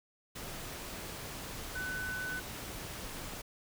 sine tone in noise, 1500 Hz, F#6, 23 cents sharp, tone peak -36 dBFS, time 1.75-2.4 s, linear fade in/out 10 ms, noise pink, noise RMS -43 dBFS, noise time 0.35-3.42 s, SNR +4 dB, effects none

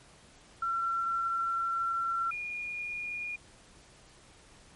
sine tone pair in turn, 1357 / 2432 Hz, E6 / D#7, +50 / -40 cents, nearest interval minor seventh, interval 1010 cents, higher second, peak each -28 / -34 dBFS, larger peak first, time 0.62-2.31 / 2.31-3.36 s, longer first, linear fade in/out 5 ms, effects pink hiss -57 dBFS RMS until 4.75 s + MP3 48 kbps

